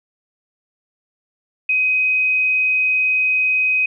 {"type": "tone", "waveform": "sine", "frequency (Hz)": 2518, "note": "D#7", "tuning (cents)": 20, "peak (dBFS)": -14, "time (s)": [1.69, 3.86], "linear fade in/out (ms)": 5, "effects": []}